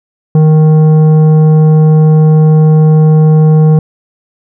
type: tone with tanh clipping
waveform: sine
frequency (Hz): 155.56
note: D#3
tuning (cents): 0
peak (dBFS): -4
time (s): 0.35-3.79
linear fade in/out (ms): 2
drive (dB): 10
effects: none